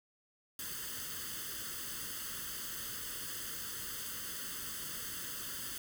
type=noise with comb filter; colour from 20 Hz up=white; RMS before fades=-42 dBFS; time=0.59-5.78 s; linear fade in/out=2 ms; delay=0.63 ms; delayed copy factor=+0.85; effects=none